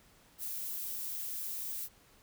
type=noise; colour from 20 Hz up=violet; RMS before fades=-39 dBFS; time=0.38-1.89 s; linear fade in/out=50 ms; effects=pink hiss -63 dBFS RMS until 2.22 s